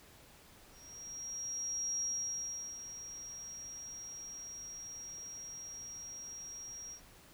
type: tone with ADSR envelope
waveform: sine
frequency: 5640 Hz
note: F8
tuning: 16 cents sharp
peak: -33 dBFS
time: 0.71-7.01 s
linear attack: 1300 ms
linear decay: 760 ms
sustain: -11 dB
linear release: 86 ms
effects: pink hiss -59 dBFS RMS until 7.33 s